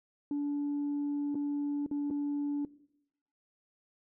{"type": "tone with dropouts", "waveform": "sine", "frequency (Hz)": 288.6, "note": "D4", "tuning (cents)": -30, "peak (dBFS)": -28, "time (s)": [0.31, 2.65], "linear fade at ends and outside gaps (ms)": 2, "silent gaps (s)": [[1.346, 1.353], [1.863, 1.912], [2.103, 2.109]], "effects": ["noise-tail reverb RT60 0.8 s tail -20 dB re dry", "tanh soft clip ceiling -28 dBFS"]}